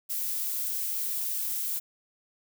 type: noise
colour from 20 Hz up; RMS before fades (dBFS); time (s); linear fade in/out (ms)
violet; -31; 0.09-1.8; 20
effects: none